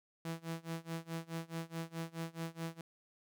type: tone with tremolo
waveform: sawtooth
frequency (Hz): 164.81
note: E3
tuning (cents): 0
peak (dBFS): -33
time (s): 0.25-2.81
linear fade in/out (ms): 2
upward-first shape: sine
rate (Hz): 4.7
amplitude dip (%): 95
effects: none